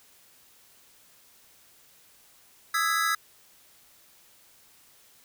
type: chord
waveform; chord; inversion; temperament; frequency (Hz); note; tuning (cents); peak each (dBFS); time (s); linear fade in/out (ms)
square; E major seventh; third; equal with one note detuned; 1244.5 / 1318.5 / 1661.2 / 1990.4; D#6 / E6 / G#6 / B6; 0 / 0 / 0 / +13; -32 / -28 / -29 / -33; 2.74-3.15; 5
effects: white hiss -58 dBFS RMS until 5.24 s